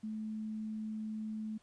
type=tone; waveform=sine; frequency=216.8 Hz; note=A3; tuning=25 cents flat; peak=-37 dBFS; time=0.03-1.58 s; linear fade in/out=10 ms; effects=pink hiss -69 dBFS RMS until 1.62 s + resampled to 22050 Hz